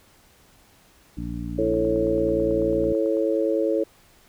harmonic tone, 58.27 Hz, A#1, in tune, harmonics 1 / 2 / 3 / 4 / 5, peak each -33 / -36 / -34 / -36 / -34 dBFS, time 1.17-2.93 s, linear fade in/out 5 ms
sine chord, A major, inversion second, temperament just, 330 / 440 / 550 Hz, E4 / A4 / C#5, +2 / 0 / -14 cents, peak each -24 dBFS, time 1.58-3.84 s, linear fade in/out 10 ms
click train, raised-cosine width 1 ms, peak -33 dBFS, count 14, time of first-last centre 1.74-3.17 s, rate 9.09 Hz
effects pink hiss -56 dBFS RMS until 4.28 s

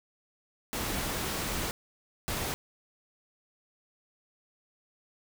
pink noise bursts at uneven times, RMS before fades -33 dBFS, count 2, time 0.73-1.71 / 2.28-2.54 s, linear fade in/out 0 ms, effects none

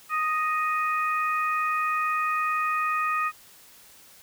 harmonic tone, 622.3 Hz, D#5, in tune, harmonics 2 / 3 / 4, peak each -24 / -32 / -32 dBFS, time 0.09-3.32 s, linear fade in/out 50 ms, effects white hiss -52 dBFS RMS until 4.22 s

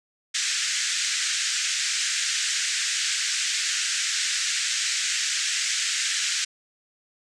white band-pass noise, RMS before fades -26 dBFS, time 0.34-6.45 s, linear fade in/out 10 ms, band 1500 to 7900 Hz, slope 48 dB/octave, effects none

